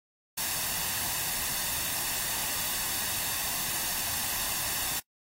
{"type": "noise with comb filter", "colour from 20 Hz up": "white", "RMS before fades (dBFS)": -31, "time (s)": [0.37, 5], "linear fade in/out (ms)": 10, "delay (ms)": 1.1, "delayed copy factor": 0.5, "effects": ["noise-tail reverb RT60 0.1 s tail -25 dB re dry", "AAC 48 kbps"]}